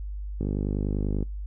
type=click train; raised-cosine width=3 ms; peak=-16 dBFS; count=42; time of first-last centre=0.41-1.227 s; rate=50.2 Hz; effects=noise-tail reverb RT60 0.2 s tail -24 dB re dry + added 50 Hz sine -31 dBFS peak until 1.46 s